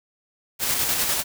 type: noise with tremolo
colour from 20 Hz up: white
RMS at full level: -22 dBFS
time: 0.59-1.24 s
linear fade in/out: 50 ms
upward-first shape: square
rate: 10 Hz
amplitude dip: 30%
effects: none